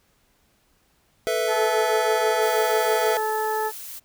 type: chord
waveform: square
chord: A suspended second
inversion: none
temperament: equal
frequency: 440 / 493.9 / 659.3 Hz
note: A4 / B4 / E5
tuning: 0 / 0 / 0 cents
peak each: -27 / -27 / -26 dBFS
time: 1.27-3.17 s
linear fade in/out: 0 ms
type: harmonic tone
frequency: 433.8 Hz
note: A4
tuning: 25 cents flat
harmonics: 1 / 2 / 3 / 4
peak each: -26 / -25 / -34 / -33 dBFS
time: 1.47-3.72 s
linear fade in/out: 50 ms
type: noise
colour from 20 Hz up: blue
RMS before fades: -37 dBFS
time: 2.41-4 s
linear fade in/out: 20 ms
effects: pink hiss -64 dBFS RMS until 4.04 s